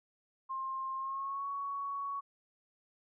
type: tone with pitch glide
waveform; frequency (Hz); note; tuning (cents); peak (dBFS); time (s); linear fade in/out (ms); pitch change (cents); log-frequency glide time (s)
sine; 1061 to 1117.6; C6 to C#6; +24 to +14; -35; 0.49-2.21; 20; +90; 0.96-1.47
effects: none